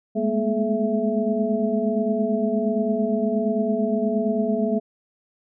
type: tone cluster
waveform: sine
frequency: 207.6 / 216.3 / 237.7 / 427.1 / 663 Hz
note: G#3 / A3 / A#3 / G#4 / E5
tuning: 0 / -29 / +34 / +48 / +10 cents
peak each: -26 dBFS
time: 0.15-4.8 s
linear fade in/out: 20 ms
effects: none